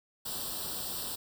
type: noise with comb filter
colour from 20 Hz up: white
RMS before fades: -37 dBFS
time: 0.25-1.16 s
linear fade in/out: 10 ms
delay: 0.23 ms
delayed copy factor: +0.85
effects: none